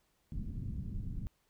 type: low-pass noise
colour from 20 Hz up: pink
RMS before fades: -39 dBFS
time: 0.32-1.27 s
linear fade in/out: 0 ms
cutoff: 210 Hz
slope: 24 dB/octave
effects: pink hiss -75 dBFS RMS until 1.49 s